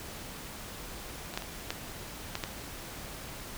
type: clicks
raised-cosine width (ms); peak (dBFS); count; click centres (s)
0.2; -23 / -14 / -23 / -14 / -15 / -15; 6; 1.339 / 1.375 / 1.422 / 1.705 / 2.354 / 2.438
effects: pink hiss -43 dBFS RMS until 3.57 s